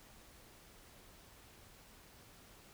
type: silence
effects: pink hiss -60 dBFS RMS until 2.73 s